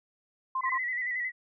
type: tone bursts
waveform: sine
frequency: 1046.5 Hz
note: C6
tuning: in tune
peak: -27 dBFS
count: 3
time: 0.55-0.779 s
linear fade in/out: 5 ms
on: 61 ms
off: 23 ms
type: tone with vibrato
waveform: sine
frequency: 1975.5 Hz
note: B6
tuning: in tune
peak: -29 dBFS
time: 0.61-1.32 s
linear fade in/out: 50 ms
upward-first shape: square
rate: 11 Hz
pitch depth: 43 cents each way
effects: none